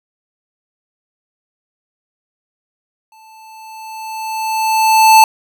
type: tone with exponential growth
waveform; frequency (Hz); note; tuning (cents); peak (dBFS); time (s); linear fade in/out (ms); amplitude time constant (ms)
square; 880; A5; 0; -3; 3.12-5.24; 2; 460
effects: none